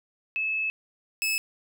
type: tone pair in turn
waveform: sine / sawtooth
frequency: 2600 / 2600 Hz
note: E7 / E7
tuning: -24 / -24 cents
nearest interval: unison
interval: 0 cents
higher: neither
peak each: -25 / -21 dBFS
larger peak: second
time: 0.36-0.7 / 1.22-1.38 s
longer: first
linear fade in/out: 0 ms
effects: none